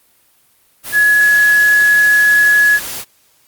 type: tone in noise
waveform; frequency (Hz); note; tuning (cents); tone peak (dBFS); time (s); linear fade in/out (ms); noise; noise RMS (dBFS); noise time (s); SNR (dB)
sine; 1689; G#6; +29; -7; 0.92-2.8; 50; white; -25; 0.83-3.05; +15
effects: white hiss -54 dBFS RMS until 3.47 s + Opus 32 kbps